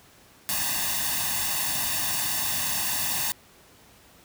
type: noise with comb filter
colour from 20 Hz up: white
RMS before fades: -27 dBFS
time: 0.49-3.32 s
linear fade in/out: 0 ms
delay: 1.1 ms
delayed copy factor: +0.95
effects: pink hiss -54 dBFS RMS until 4.24 s + high-pass 60 Hz 12 dB/octave